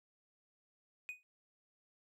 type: tone with exponential decay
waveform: triangle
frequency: 2489 Hz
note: D#7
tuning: in tune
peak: -36 dBFS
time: 1.09-1.23 s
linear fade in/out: 0 ms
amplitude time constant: 30 ms
effects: none